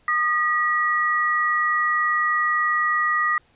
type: tone pair together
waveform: sine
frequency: 1225 / 1923.3 Hz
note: D#6 / B6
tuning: -27 / -46 cents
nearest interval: minor sixth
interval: 781 cents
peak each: -21 dBFS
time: 0.08-3.38 s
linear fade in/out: 2 ms
effects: pink hiss -60 dBFS RMS until 3.55 s + resampled to 8000 Hz